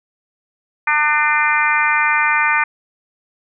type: harmonic tone with a mistuned harmonic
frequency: 300 Hz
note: D4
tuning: 37 cents sharp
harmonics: 3 / 4 / 5 / 6 / 7 / 8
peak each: -20 / -20 / -20 / -20 / -20 / -20 dBFS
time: 0.87-2.64 s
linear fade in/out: 5 ms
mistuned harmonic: 7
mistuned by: -19 cents
effects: none